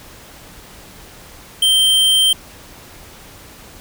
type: tone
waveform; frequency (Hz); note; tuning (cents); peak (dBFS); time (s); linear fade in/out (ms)
square; 3136; G7; 0; -11; 1.62-2.33; 5
effects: pink hiss -40 dBFS RMS until 3.8 s